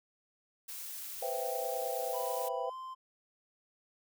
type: noise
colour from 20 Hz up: blue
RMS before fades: -43 dBFS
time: 0.68-2.49 s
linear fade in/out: 10 ms
type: chord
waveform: sine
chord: C major seventh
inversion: third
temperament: equal with one note detuned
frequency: 493.9 / 523.3 / 668.5 / 784 Hz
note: B4 / C5 / E5 / G5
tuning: 0 / 0 / +24 / 0 cents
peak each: -39 dBFS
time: 1.22-2.7 s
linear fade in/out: 5 ms
type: tone with pitch glide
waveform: triangle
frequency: 987.8 to 1040.5 Hz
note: B5 to C6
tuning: 0 to -10 cents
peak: -39 dBFS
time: 2.13-2.95 s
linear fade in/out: 20 ms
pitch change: +90 cents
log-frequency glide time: 2.64-2.74 s
effects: none